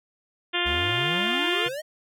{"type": "harmonic tone", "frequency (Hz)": 351, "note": "F4", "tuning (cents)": 9, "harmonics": [1, 2, 3, 4, 5, 6, 7, 8, 9, 10], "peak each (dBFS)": [-31, -34, -35, -33, -31, -33, -33, -30, -30, -33], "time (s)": [0.53, 1.69], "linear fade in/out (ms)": 20}
{"type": "exponential sweep", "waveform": "square", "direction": "up", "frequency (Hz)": [66.1, 641], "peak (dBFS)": -31, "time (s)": [0.65, 1.82], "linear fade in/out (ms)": 20}
{"type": "tone with exponential decay", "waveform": "triangle", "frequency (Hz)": 138.59, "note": "C#3", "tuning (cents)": 0, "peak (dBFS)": -34, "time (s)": [1.66, 1.79], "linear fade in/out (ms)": 2, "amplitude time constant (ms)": 28}
{"effects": []}